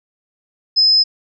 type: tone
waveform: sine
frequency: 5100 Hz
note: D#8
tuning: 42 cents sharp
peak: -9 dBFS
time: 0.76-1.04 s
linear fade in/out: 20 ms
effects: none